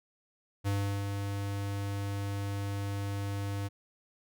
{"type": "tone with ADSR envelope", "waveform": "square", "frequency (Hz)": 100, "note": "G2", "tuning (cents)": 35, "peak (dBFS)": -28, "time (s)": [0.64, 3.69], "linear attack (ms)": 32, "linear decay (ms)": 360, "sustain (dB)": -5, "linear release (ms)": 25, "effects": []}